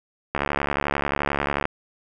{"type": "click train", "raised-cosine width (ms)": 0.5, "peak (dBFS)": -7, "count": 94, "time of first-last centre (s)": [0.35, 1.654], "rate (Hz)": 71.3, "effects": []}